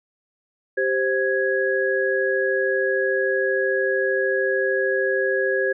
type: tone cluster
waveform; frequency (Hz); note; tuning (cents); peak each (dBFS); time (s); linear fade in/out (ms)
sine; 390.8 / 524 / 1663; G4 / C5 / G#6; -5 / +2 / +2; -23; 0.77-5.73; 10
effects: none